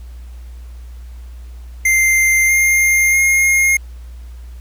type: tone with pitch steps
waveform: square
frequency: 2093 / 2115 / 2137 Hz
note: C7 / C7 / C7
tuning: 0 / +18 / +36 cents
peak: -11 dBFS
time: 1.85-3.77 s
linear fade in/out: 5 ms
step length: 640 ms
effects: added 60 Hz sine -30 dBFS peak until 4.6 s + pink hiss -51 dBFS RMS until 4.6 s